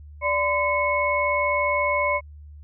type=tone cluster; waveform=sine; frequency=585 / 1020 / 2194 Hz; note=D5 / C6 / C#7; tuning=-7 / -44 / -18 cents; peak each=-24 dBFS; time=0.21-2.21 s; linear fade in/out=50 ms; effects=added 74 Hz sine -40 dBFS peak until 2.63 s